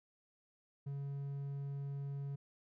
triangle tone, 140 Hz, C#3, 18 cents sharp, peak -37 dBFS, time 0.86-2.36 s, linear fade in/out 10 ms, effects none

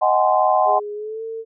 sine chord, Ab dominant seventh, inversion second, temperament just, 623 / 747.5 / 830.6 / 1038.3 Hz, Eb5 / Gb5 / Ab5 / C6, +2 / +17 / 0 / -14 cents, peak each -19 / -17 / -21 / -20 dBFS, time 0.01-0.8 s, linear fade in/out 20 ms
sine tone with pitch glide, 415.1 to 450.1 Hz, G#4 to A4, -1 to +39 cents, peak -26 dBFS, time 0.65-1.45 s, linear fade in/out 50 ms, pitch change +140 cents, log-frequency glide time 0.94-1.23 s
effects none

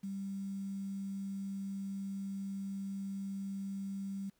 sine tone with quantisation, 196 Hz, G3, in tune, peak -37 dBFS, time 0.03-4.3 s, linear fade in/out 10 ms, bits 10, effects pink hiss -75 dBFS RMS until 4.39 s

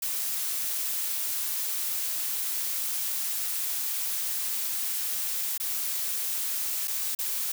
blue noise with dropouts, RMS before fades -30 dBFS, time 0.02-7.52 s, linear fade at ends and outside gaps 5 ms, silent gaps 5.578-5.599 / 6.875-6.879 / 7.15-7.188 s, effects none

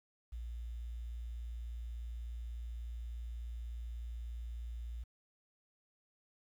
sine tone with quantisation, 58.27 Hz, A#1, in tune, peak -40 dBFS, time 0.32-5.04 s, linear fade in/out 10 ms, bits 11, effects none

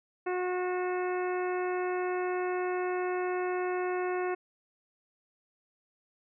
harmonic tone with a mistuned harmonic, 363.2 Hz, F#4, 32 cents flat, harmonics 1 / 2 / 3 / 4 / 5 / 6 / 7, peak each -30 / -36 / -40 / -42 / -44 / -46 / -47 dBFS, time 0.26-4.35 s, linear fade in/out 10 ms, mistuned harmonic 7, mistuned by +44 cents, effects none

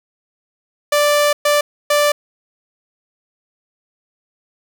sawtooth tone bursts at uneven times, 587.3 Hz, D5, in tune, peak -8 dBFS, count 3, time 0.92-1.33 / 1.45-1.61 / 1.9-2.12 s, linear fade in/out 5 ms, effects none

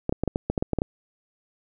clicks, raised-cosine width 2 ms, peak -10 dBFS, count 11, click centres 0.094 / 0.125 / 0.236 / 0.277 / 0.359 / 0.5 / 0.578 / 0.625 / 0.733 / 0.787 / 0.819 s, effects none

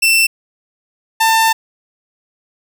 sawtooth tone pair in turn, 2681 / 894.7 Hz, E7 / A5, +29 / +29 cents, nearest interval octave + perfect fifth, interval 1900 cents, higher first, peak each -6 dBFS, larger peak neither, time 0.02-0.27 / 1.2-1.53 s, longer second, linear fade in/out 10 ms, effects none

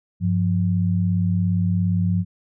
sine tone pair together, 98.9 / 176.22 Hz, G2 / F3, +16 / +16 cents, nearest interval minor seventh, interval 1000 cents, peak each -20 dBFS, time 0.2-2.25 s, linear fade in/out 50 ms, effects none

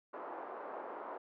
white band-pass noise, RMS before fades -45 dBFS, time 0.13-1.18 s, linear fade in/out 10 ms, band 340 to 1100 Hz, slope 24 dB/octave, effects none

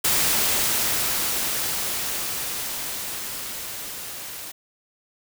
white noise with level ramp, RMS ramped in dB -20 to -36 dBFS, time 0.04-4.52 s, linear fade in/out 10 ms, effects none

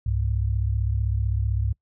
sine tone pair together, 66.4 / 102.1 Hz, C2 / G#2, +26 / -29 cents, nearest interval perfect fifth, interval 745 cents, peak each -24 dBFS, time 0.06-1.73 s, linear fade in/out 5 ms, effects noise-tail reverb RT60 0.1 s tail -23 dB re dry

